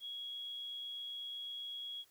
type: tone with amplitude modulation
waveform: sine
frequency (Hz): 3322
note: G#7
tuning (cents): 0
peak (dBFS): -40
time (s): 0-2.05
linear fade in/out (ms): 50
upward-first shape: sine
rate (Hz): 128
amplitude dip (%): 30
effects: white hiss -69 dBFS RMS until 2.1 s